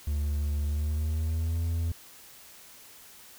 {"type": "tone with pitch glide", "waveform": "triangle", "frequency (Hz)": [73.42, 83.37], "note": ["D2", "E2"], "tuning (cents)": [0, 20], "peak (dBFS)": -24, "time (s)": [0.07, 1.92], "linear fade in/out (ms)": 5, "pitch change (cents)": 220, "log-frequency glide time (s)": [0.65, 1.6], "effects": ["white hiss -51 dBFS RMS until 3.38 s"]}